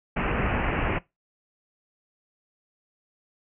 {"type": "low-pass noise", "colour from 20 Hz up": "pink", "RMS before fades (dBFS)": -26, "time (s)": [0.16, 0.99], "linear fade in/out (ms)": 10, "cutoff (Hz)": 2800, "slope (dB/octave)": 96, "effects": ["noise-tail reverb RT60 0.2 s tail -21 dB re dry"]}